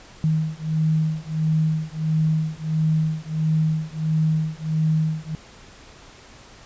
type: beating tone pair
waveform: sine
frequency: 156.6 / 158.1 Hz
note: D#3 / D#3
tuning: +11 / +28 cents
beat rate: 1.5 Hz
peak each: -22 dBFS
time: 0.24-5.35 s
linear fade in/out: 0 ms
effects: pink hiss -46 dBFS RMS until 6.65 s + resampled to 16000 Hz